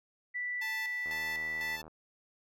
sine tone, 1970 Hz, B6, 5 cents flat, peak -33 dBFS, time 0.34-1.77 s, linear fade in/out 20 ms
10% pulse tone with tremolo, 879 Hz, A5, 2 cents flat, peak -32 dBFS, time 0.61-1.82 s, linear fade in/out 10 ms, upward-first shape square, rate 2 Hz, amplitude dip 70%
click train, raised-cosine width 1 ms, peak -36 dBFS, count 66, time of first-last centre 1.06-1.88 s, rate 79.3 Hz
effects none

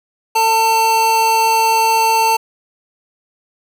square tone pair together, 448.8 / 896 Hz, A4 / A5, +34 / +31 cents, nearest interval octave, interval 1197 cents, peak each -23 / -12 dBFS, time 0.35-2.37 s, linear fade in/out 10 ms, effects none

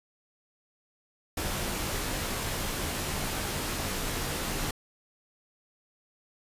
pink noise with comb filter, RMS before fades -32 dBFS, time 1.37-4.71 s, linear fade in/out 5 ms, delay 18 ms, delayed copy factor -0.55, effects resampled to 32000 Hz

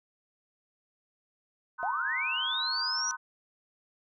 sine chord, C half-diminished seventh, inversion third, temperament just, 941.9 / 1046.5 / 1255.8 / 1507 Hz, Bb5 / C6 / Eb6 / Gb6, +18 / 0 / +16 / +31 cents, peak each -41 / -39 / -41 / -36 dBFS, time 1.78-3.17 s, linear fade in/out 20 ms
sine linear sweep, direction up, 670 to 5920 Hz, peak -29 dBFS, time 1.83-3.11 s, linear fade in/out 0 ms
effects none

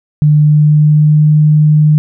sine tone with pitch glide, 150 to 152.01 Hz, D3 to D#3, +37 to -40 cents, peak -4 dBFS, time 0.22-1.98 s, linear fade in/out 0 ms, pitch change +23 cents, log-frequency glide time 0.41-1.29 s, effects none

